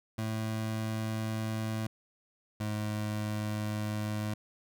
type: tone pair in turn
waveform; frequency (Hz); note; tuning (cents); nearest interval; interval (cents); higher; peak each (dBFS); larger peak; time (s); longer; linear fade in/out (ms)
25% pulse; 110 / 106.21; A2 / G#2; 0 / +39; minor second; 61; first; -28; neither; 0.18-1.87 / 2.6-4.34; second; 5
effects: none